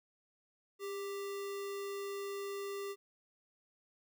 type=tone with sample-and-hold; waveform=sine; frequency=400 Hz; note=G4; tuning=35 cents sharp; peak=-38 dBFS; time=0.79-2.96 s; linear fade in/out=50 ms; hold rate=1575 Hz; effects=none